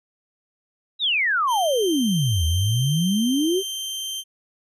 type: exponential two-way sweep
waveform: sine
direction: down then up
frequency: 3969 to 77.2 to 403.8 Hz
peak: -18 dBFS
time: 0.99-3.63 s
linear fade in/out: 50 ms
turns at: 2.45 s
type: tone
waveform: sawtooth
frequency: 3136 Hz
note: G7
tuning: in tune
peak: -24 dBFS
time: 1.47-4.24 s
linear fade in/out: 50 ms
effects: resampled to 32000 Hz